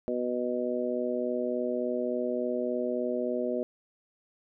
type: harmonic tone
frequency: 123.47 Hz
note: B2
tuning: in tune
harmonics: 2 / 3 / 4 / 5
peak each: -33 / -33 / -33 / -33 dBFS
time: 0.08-3.63 s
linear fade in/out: 0 ms
effects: none